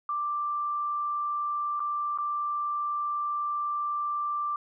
sine tone with dropouts, 1178 Hz, D6, 5 cents sharp, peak -27 dBFS, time 0.09-4.56 s, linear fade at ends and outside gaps 2 ms, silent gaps 1.796-1.802 / 2.176-2.185 s, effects none

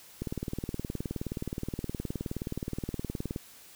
click train, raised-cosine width 3 ms, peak -20 dBFS, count 61, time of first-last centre 0.22-3.361 s, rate 19.1 Hz, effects white hiss -53 dBFS RMS until 3.75 s

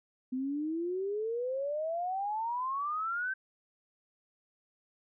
sine exponential sweep, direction up, 251.7 to 1568 Hz, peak -31 dBFS, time 0.32-3.34 s, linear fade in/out 10 ms, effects none

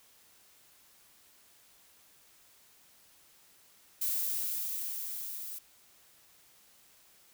violet noise with level ramp, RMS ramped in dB -31 to -42 dBFS, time 4.01-5.59 s, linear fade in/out 10 ms, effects white hiss -62 dBFS RMS until 7.33 s

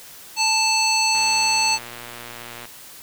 harmonic tone, 880 Hz, A5, in tune, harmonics 1 / 3 / 5 / 7 / 9, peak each -22 / -22 / -21 / -26 / -27 dBFS, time 0.36-1.79 s, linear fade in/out 50 ms
click train, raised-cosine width 0.3 ms, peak -20 dBFS, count 180, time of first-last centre 1.15-2.654 s, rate 119 Hz
effects white hiss -42 dBFS RMS until 3.02 s

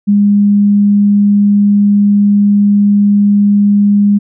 sine tone, 203.8 Hz, G#3, 32 cents flat, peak -5 dBFS, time 0.07-4.19 s, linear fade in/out 20 ms, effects none

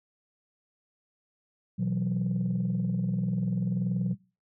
sine chord, B suspended fourth, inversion none, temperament just, 123.47 / 164.63 / 185.21 Hz, B2 / E3 / F#3, 0 / -2 / +2 cents, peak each -30 / -31 / -26 dBFS, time 1.78-4.15 s, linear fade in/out 20 ms, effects noise-tail reverb RT60 0.3 s tail -21 dB re dry + tanh soft clip ceiling -21 dBFS

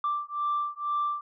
sine beating tone pair, 1174.7 / 1176.8 Hz, D6 / D6, 0 / +3 cents, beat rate 2.1 Hz, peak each -29 dBFS, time 0.04-1.21 s, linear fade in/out 2 ms, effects tanh soft clip ceiling -21 dBFS

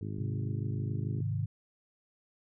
harmonic tone, 51.91 Hz, G#1, in tune, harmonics 2 / 3 / 4 / 5 / 6 / 7 / 8, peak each -37 / -41 / -43 / -46 / -46 / -49 / -51 dBFS, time 0.01-1.21 s, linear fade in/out 5 ms
sine chord, Ab major, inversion none, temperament equal, 103.83 / 130.81 / 155.56 Hz, Ab2 / C3 / Eb3, 0 / 0 / 0 cents, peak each -32 / -35 / -36 dBFS, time 0.18-1.46 s, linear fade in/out 5 ms
effects none

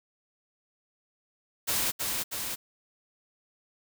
white noise with echo, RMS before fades -28 dBFS, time 1.67-1.92 s, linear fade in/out 20 ms, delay 320 ms, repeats 2, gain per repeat -3 dB, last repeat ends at 2.56 s, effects none

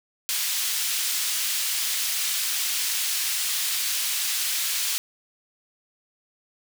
pink high-pass noise, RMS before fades -26 dBFS, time 0.29-4.98 s, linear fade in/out 0 ms, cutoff 3100 Hz, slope 12 dB/octave, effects none

